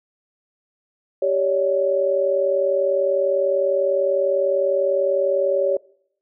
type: tone cluster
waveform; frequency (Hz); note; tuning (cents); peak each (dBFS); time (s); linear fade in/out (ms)
sine; 391 / 560 / 600; G4 / C#5 / D5; -4 / +18 / +37; -23 / -18 / -26; 1.22-5.77; 5
effects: noise-tail reverb RT60 0.7 s tail -23 dB re dry